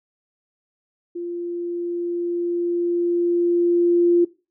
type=tone with level ramp; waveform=sine; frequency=346.7 Hz; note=F4; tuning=13 cents flat; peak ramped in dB=-26 to -12 dBFS; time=1.15-4.25 s; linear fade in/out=10 ms; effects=noise-tail reverb RT60 0.3 s tail -20 dB re dry